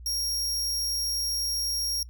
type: tone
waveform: sawtooth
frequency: 5588 Hz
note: F8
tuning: in tune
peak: -24 dBFS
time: 0.06-2.03 s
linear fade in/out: 2 ms
effects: noise-tail reverb RT60 0.1 s tail -23 dB re dry + added 60 Hz sine -41 dBFS peak until 2.09 s